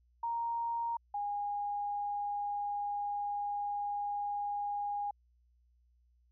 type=tone pair in turn; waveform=sine; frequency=932.3 / 818.2 Hz; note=A#5 / G#5; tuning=0 / -26 cents; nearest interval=major second; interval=226 cents; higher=first; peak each=-32 / -33 dBFS; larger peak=first; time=0.23-0.97 / 1.14-5.11 s; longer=second; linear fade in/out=5 ms; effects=added 60 Hz sine -66 dBFS peak until 6.31 s